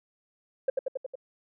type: tone with echo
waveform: sine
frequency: 530 Hz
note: C5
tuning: 22 cents sharp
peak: -19 dBFS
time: 0.68-0.7 s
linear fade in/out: 5 ms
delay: 91 ms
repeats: 5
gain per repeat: -3 dB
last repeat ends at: 1.155 s
effects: tanh soft clip ceiling -19 dBFS